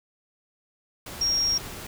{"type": "tone in noise", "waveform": "sine", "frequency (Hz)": 5588, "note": "F8", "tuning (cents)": 0, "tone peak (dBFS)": -21, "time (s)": [1.21, 1.58], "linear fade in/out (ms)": 5, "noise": "pink", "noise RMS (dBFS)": -38, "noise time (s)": [1.06, 1.87], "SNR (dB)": 14, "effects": []}